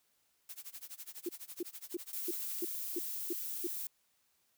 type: noise with tremolo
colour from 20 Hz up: blue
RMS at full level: -45 dBFS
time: 0.49-2.59 s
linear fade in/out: 2 ms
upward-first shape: sine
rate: 12 Hz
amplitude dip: 95%
type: tone bursts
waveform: sine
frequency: 349.2 Hz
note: F4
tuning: in tune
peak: -33 dBFS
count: 8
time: 1.26-3.67 s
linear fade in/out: 5 ms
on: 30 ms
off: 310 ms
type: noise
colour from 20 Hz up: violet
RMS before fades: -40 dBFS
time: 2.13-3.87 s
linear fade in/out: 2 ms
effects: white hiss -75 dBFS RMS until 4.57 s